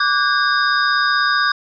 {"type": "tone cluster", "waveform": "sine", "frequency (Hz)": [1162, 1481, 1617, 3695, 4940], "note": ["D6", "F#6", "G#6", "A#7", "D#8"], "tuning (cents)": [-19, 1, -47, -16, -13], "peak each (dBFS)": [-18, -21, -18, -26, -24], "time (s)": [0, 1.52], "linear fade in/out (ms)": 5, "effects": []}